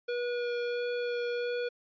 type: tone with vibrato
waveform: square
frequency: 482.9 Hz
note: B4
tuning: 39 cents flat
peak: -31 dBFS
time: 0.08-1.69 s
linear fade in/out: 10 ms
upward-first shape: sine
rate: 1.5 Hz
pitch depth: 9 cents each way
effects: resampled to 11025 Hz